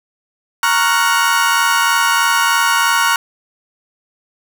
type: chord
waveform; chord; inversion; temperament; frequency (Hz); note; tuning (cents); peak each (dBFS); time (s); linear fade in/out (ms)
35% pulse; Gb major seventh; first; equal; 932.3 / 1108.7 / 1396.9 / 1480; Bb5 / Db6 / F6 / Gb6; 0 / 0 / 0 / 0; -16; 0.63-3.16; 2
effects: none